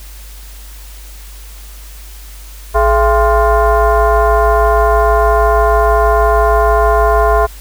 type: tone with frequency modulation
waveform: sine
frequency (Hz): 310.7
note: D#4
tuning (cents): -2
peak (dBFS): -7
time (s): 2.74-7.47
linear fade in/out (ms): 20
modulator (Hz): 367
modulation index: 2.4
effects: added 50 Hz sine -30 dBFS peak until 7.6 s + white hiss -38 dBFS RMS until 7.6 s